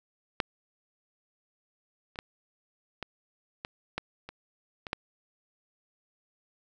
clicks, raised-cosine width 0.3 ms, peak -9 / -30 / -17 / -19 / -19 / -15 / -25 / -22 / -13 dBFS, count 9, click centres 0.402 / 2.158 / 2.189 / 3.027 / 3.649 / 3.98 / 4.29 / 4.868 / 4.931 s, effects none

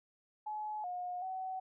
sine tone with pitch steps, 851 / 719 / 753 Hz, G#5 / F#5 / F#5, +42 / -50 / +30 cents, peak -37 dBFS, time 0.46-1.6 s, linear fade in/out 10 ms, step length 380 ms, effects none

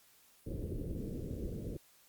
pink low-pass noise, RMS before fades -40 dBFS, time 0.46-1.77 s, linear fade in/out 5 ms, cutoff 510 Hz, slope 48 dB/octave, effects white hiss -65 dBFS RMS until 2.08 s + Opus 48 kbps

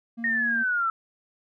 triangle tone, 231.9 Hz, A#3, 9 cents flat, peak -30 dBFS, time 0.17-0.64 s, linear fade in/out 20 ms
sine linear sweep, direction down, 1864.7 to 1313 Hz, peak -22 dBFS, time 0.24-0.9 s, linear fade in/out 2 ms
effects none

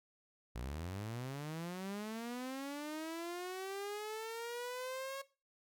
sawtooth linear sweep, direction up, 54.5 to 550 Hz, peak -37 dBFS, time 0.55-5.22 s, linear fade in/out 10 ms, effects noise-tail reverb RT60 0.3 s tail -17 dB re dry

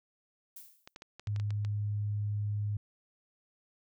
violet noise with exponential decay, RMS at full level -45 dBFS, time 0.56-0.95 s, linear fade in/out 5 ms, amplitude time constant 83 ms
clicks, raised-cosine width 0.2 ms, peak -29 dBFS, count 9, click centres 0.875 / 0.961 / 1.021 / 1.196 / 1.272 / 1.362 / 1.399 / 1.506 / 1.649 s
sine tone, 103.83 Hz, G#2, in tune, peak -30 dBFS, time 1.27-2.77 s, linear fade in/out 5 ms
effects none

